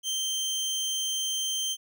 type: tone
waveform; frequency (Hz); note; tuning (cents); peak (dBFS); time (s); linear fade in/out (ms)
25% pulse; 3136; G7; 0; -24; 0.03-1.77; 50
effects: none